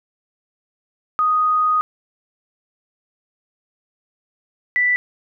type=tone pair in turn; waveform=sine; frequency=1244.5 / 1975.5 Hz; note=D#6 / B6; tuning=0 / 0 cents; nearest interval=minor sixth; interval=800 cents; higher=second; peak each=-14 dBFS; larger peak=neither; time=1.19-1.81 / 4.76-4.96 s; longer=first; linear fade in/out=0 ms; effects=none